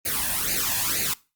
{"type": "noise with flanger", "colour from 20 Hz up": "white", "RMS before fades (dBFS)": -25, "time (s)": [0.05, 1.14], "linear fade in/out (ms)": 10, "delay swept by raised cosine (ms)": [0.44, 1.2], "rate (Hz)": 2.1, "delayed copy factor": 0.85, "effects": ["noise-tail reverb RT60 0.3 s tail -21 dB re dry", "Opus 32 kbps"]}